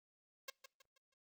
5% pulse tone with echo, 538 Hz, C5, 48 cents sharp, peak -31 dBFS, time 0.48-0.5 s, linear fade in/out 5 ms, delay 160 ms, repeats 4, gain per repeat -9 dB, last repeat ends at 1.14 s, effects noise-tail reverb RT60 0.3 s tail -25 dB re dry + Opus 32 kbps

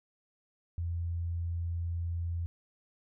sine tone, 85.1 Hz, F2, 44 cents flat, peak -31 dBFS, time 0.78-2.46 s, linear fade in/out 0 ms, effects none

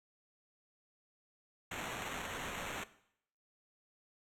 violet noise with sample-and-hold, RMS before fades -42 dBFS, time 1.71-2.84 s, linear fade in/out 5 ms, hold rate 4900 Hz, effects noise-tail reverb RT60 0.7 s tail -17 dB re dry + low-pass 12000 Hz 12 dB/octave

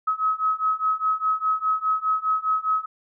sine beating tone pair, 1277 / 1281.9 Hz, D#6 / E6, +45 / -49 cents, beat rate 4.9 Hz, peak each -24 / -23 dBFS, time 0.07-2.86 s, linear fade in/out 10 ms, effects none

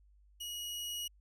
sawtooth tone with level ramp, 2902 Hz, F#7, 34 cents flat, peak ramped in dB -37 to -34 dBFS, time 0.4-1.08 s, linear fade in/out 10 ms, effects added 50 Hz sine -61 dBFS peak until 1.2 s

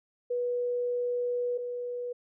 sine tone pair in turn, 488.2 / 488.2 Hz, B4 / B4, -20 / -20 cents, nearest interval unison, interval 0 cents, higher neither, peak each -27 / -32 dBFS, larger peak first, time 0.3-1.58 / 1.58-2.13 s, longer first, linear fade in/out 10 ms, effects none

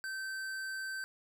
sine tone with hard clipping, 1549 Hz, G6, 21 cents flat, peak -39 dBFS, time 0.04-1.04 s, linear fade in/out 0 ms, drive 14 dB, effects none

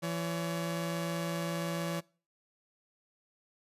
sawtooth tone pair together, 168.3 / 566.1 Hz, E3 / C#5, +36 / +36 cents, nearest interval octave + major sixth, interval 2100 cents, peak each -30 / -34 dBFS, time 0.02-2.01 s, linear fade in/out 20 ms, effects noise-tail reverb RT60 0.4 s tail -24 dB re dry + resampled to 32000 Hz

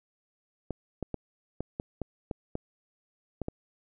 clicks, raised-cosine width 2 ms, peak -19 dBFS, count 10, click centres 0.707 / 1.027 / 1.143 / 1.606 / 1.799 / 2.017 / 2.312 / 2.554 / 3.417 / 3.484 s, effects none

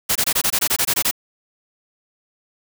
white noise bursts, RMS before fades -18 dBFS, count 12, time 0.09-1.112 s, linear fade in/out 10 ms, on 65 ms, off 22 ms, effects none

